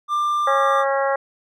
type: tone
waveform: triangle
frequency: 1189 Hz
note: D6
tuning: 21 cents sharp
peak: -16 dBFS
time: 0.08-0.85 s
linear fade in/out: 50 ms
type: harmonic tone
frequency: 273.9 Hz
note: C#4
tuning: 21 cents flat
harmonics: 2 / 3 / 4 / 5 / 6 / 7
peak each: -20 / -24 / -26 / -28 / -30 / -31 dBFS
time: 0.47-1.16 s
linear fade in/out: 5 ms
effects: none